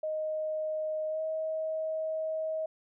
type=tone with pitch glide; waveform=sine; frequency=622.3 to 633.5 Hz; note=D#5 to D#5; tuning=0 to +31 cents; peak=-30 dBFS; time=0.03-2.66 s; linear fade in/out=5 ms; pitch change=+31 cents; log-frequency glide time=1.09-1.21 s; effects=none